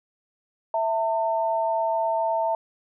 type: tone pair together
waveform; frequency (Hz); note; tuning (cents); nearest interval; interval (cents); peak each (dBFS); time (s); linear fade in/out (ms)
sine; 658 / 901.9; E5 / A5; -3 / +43; perfect fourth; 546; -24; 0.74-2.55; 2
effects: none